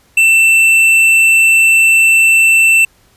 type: tone with tanh clipping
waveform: sine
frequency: 2675 Hz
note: E7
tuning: 25 cents sharp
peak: -7 dBFS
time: 0.17-2.85 s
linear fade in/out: 5 ms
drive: 10 dB
effects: pink hiss -51 dBFS RMS until 3.16 s + resampled to 32000 Hz